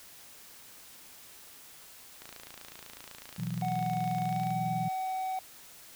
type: click train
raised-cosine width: 0.2 ms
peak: -28 dBFS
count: 65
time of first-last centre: 2.22-4.506 s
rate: 28 Hz
type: chord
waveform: sine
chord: B suspended fourth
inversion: none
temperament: equal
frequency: 123.47 / 164.81 / 185 Hz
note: B2 / E3 / F#3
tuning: 0 / 0 / 0 cents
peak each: -37 / -35 / -37 dBFS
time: 3.38-4.89 s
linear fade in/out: 10 ms
type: tone with pitch glide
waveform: triangle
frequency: 740 to 753.4 Hz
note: F#5 to F#5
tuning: 0 to +31 cents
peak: -29 dBFS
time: 3.62-5.39 s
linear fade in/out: 2 ms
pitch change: +31 cents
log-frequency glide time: 4.24-4.42 s
effects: white hiss -52 dBFS RMS until 5.95 s